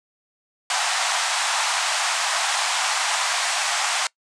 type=band-pass noise; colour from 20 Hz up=pink; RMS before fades=-23 dBFS; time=0.7-4.07 s; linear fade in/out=2 ms; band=700 to 9100 Hz; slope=48 dB/octave; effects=noise-tail reverb RT60 0.1 s tail -23 dB re dry